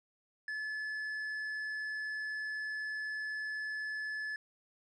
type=tone with tanh clipping; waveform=triangle; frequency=1724 Hz; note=A6; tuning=36 cents flat; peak=-37 dBFS; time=0.48-4.36 s; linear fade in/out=2 ms; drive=9 dB; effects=none